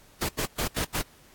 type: noise bursts at uneven times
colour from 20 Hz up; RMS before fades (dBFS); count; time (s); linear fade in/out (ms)
pink; -28; 5; 0.21-0.29 / 0.38-0.46 / 0.58-0.68 / 0.76-0.85 / 0.94-1.02; 10
effects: pink hiss -56 dBFS RMS until 1.34 s + AAC 64 kbps